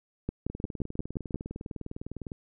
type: two click trains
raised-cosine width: 3 ms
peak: -17 / -24 dBFS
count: 7 / 37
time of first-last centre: 0.29-1.344 / 0.5-2.318 s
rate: 5.69 / 19.8 Hz
effects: none